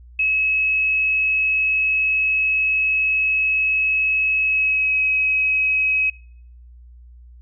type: tone with pitch glide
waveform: sine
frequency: 2573 to 2548 Hz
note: E7 to D#7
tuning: -43 to +41 cents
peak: -16 dBFS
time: 0.19-6.1 s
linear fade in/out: 5 ms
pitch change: -16 cents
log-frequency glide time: 4.44-4.96 s
effects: noise-tail reverb RT60 0.7 s tail -26 dB re dry + added 60 Hz sine -41 dBFS peak until 7.41 s